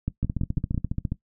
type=two click trains; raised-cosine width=5 ms; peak=-14 / -13 dBFS; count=14 / 5; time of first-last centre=0.23-1.12 / 0.08-0.746 s; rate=14.6 / 6.01 Hz; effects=noise-tail reverb RT60 0.1 s tail -17 dB re dry